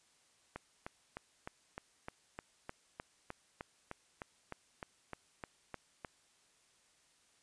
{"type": "click train", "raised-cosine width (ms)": 0.5, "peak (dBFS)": -27, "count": 19, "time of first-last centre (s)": [0.56, 6.048], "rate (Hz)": 3.28, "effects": ["white hiss -70 dBFS RMS until 7.42 s", "resampled to 22050 Hz"]}